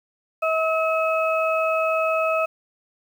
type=harmonic tone; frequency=642 Hz; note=E5; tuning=46 cents flat; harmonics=1 / 2 / 4; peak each=-21 / -24 / -27 dBFS; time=0.42-2.46 s; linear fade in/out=10 ms; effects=8-bit